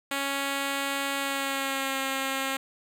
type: tone with pitch glide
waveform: 5% pulse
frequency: 277.2 to 269 Hz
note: C#4 to C4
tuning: 0 to +48 cents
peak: -16 dBFS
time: 0.11-2.57 s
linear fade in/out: 5 ms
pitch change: -52 cents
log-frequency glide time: 1.17-1.98 s
effects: none